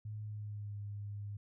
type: tone with pitch glide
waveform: sine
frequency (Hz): 106.5 to 102.4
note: G#2 to G#2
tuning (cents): +44 to -24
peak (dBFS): -40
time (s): 0.05-1.37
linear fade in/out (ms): 5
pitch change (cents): -68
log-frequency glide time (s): 0.2-0.77
effects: none